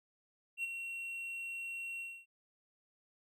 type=tone with ADSR envelope; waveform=triangle; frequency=2732 Hz; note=F7; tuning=39 cents flat; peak=-31 dBFS; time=0.57-2.26 s; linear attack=66 ms; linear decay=21 ms; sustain=-7 dB; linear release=260 ms; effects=none